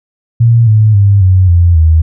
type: tone with pitch steps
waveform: sine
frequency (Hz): 116.54 / 108.11 / 100.29 / 93.03 / 86.3 / 80.06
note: A#2 / A2 / G2 / F#2 / F2 / D#2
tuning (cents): 0 / -30 / +40 / +10 / -20 / +50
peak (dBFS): -3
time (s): 0.4-2.02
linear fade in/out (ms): 10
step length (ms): 270
effects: none